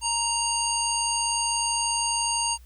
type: harmonic tone with a mistuned harmonic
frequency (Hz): 932.3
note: A#5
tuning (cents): 0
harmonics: 1 / 3 / 5 / 7 / 9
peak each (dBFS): -28 / -31 / -31 / -31 / -28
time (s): 0.01-2.58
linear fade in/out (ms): 50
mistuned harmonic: 9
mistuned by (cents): +71
effects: added 60 Hz sine -46 dBFS peak until 2.65 s + white hiss -61 dBFS RMS until 2.65 s